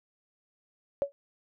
sine tone with exponential decay, 562 Hz, C#5, 24 cents sharp, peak -20 dBFS, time 1.02-1.12 s, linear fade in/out 0 ms, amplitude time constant 20 ms, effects none

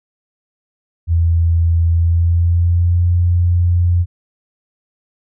sine tone with pitch glide, 83.7 to 87.56 Hz, E2 to F2, +27 to +5 cents, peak -10 dBFS, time 1.07-4.06 s, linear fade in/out 50 ms, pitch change +78 cents, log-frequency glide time 1.9-3.05 s, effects none

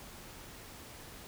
silence, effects pink hiss -50 dBFS RMS until 1.27 s

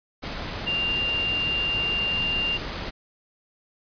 sine tone in noise, 2791 Hz, F7, 2 cents flat, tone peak -23 dBFS, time 0.66-2.58 s, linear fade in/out 20 ms, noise pink, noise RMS -32 dBFS, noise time 0.22-2.91 s, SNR +6 dB, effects resampled to 11025 Hz

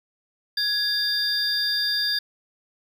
triangle tone cluster, 1669 / 3625 / 4768 Hz, G#6 / A#7 / D8, +8 / -49 / +25 cents, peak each -27 / -27 / -22 dBFS, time 0.57-2.19 s, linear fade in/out 5 ms, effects 9-bit

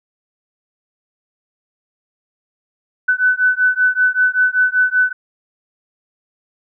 sine beating tone pair, 1500 / 1505.2 Hz, F#6 / F#6, +23 / +29 cents, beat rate 5.2 Hz, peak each -15 dBFS, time 3.08-5.13 s, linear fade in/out 10 ms, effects none

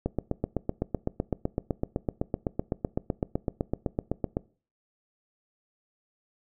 click train, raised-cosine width 2 ms, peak -13 dBFS, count 35, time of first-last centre 0.06-4.369 s, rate 7.89 Hz, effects noise-tail reverb RT60 0.4 s tail -22 dB re dry

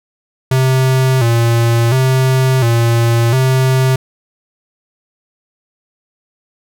square tone with vibrato, 123.47 Hz, B2, in tune, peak -10 dBFS, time 0.51-3.96 s, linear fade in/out 5 ms, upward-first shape square, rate 0.71 Hz, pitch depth 100 cents each way, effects none

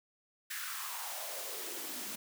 white noise with high-pass filter sweep, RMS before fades -41 dBFS, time 0.5-2.16 s, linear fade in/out 10 ms, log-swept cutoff 1700 to 200 Hz, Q 3.7, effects none

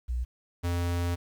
sine / square tone pair in turn, 60.9 / 86.9 Hz, B1 / F2, -24 / -8 cents, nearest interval tritone, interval 616 cents, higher second, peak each -27 dBFS, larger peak neither, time 0.08-0.25 / 0.63-1.16 s, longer second, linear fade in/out 20 ms, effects 10-bit

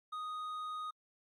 sine tone with hard clipping, 1244.5 Hz, D#6, in tune, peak -40 dBFS, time 0.12-0.91 s, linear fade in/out 10 ms, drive 5 dB, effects AAC 64 kbps

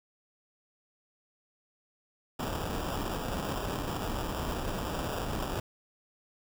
pink noise with sample-and-hold, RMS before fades -34 dBFS, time 2.39-5.6 s, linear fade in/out 5 ms, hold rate 2100 Hz, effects none

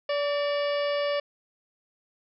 harmonic tone with a mistuned harmonic, 576 Hz, D5, 34 cents flat, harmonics 1 / 2 / 3 / 4 / 5 / 6 / 7 / 8 / 9, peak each -25 / -35 / -37 / -39 / -38 / -44 / -53 / -43 / -47 dBFS, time 0.09-1.2 s, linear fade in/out 5 ms, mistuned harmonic 3, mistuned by +59 cents, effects none

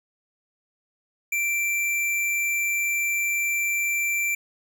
square tone, 2349 Hz, D7, in tune, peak -23 dBFS, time 1.32-4.35 s, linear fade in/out 5 ms, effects none

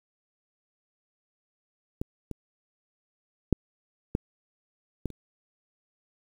clicks, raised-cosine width 3 ms, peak -17 / -22 / -7 / -12 / -16 / -30 dBFS, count 6, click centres 2.015 / 2.313 / 3.527 / 4.151 / 5.057 / 5.103 s, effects 8-bit

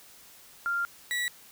sine / 35% pulse tone pair in turn, 1393 / 1942.9 Hz, F6 / B6, -5 / -29 cents, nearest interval tritone, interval 576 cents, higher second, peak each -26 dBFS, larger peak neither, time 0.66-0.85 / 1.11-1.28 s, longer first, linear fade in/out 0 ms, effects white hiss -53 dBFS RMS until 1.51 s

